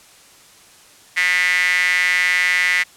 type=tone with high-pass filter; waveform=sawtooth; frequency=180 Hz; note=F#3; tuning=47 cents flat; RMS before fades=-17 dBFS; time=1.16-2.84 s; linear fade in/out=20 ms; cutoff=2000 Hz; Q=8.9; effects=white hiss -47 dBFS RMS until 2.96 s + low-pass 10000 Hz 12 dB/octave